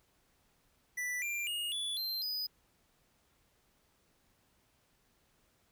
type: tone with pitch steps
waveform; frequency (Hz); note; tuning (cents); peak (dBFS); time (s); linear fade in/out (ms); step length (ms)
square; 1975.5 / 2377 / 2859 / 3440 / 4138 / 4978; B6 / D7 / F7 / A7 / C8 / D#8; 0 / +20 / +40 / -40 / -20 / 0; -35; 0.97-2.47; 10; 250
effects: pink hiss -72 dBFS RMS until 5.71 s